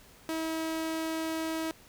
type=tone; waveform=sawtooth; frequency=321.7 Hz; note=E4; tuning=42 cents flat; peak=-27 dBFS; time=0.29-1.71 s; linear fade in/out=0 ms; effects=pink hiss -56 dBFS RMS until 1.88 s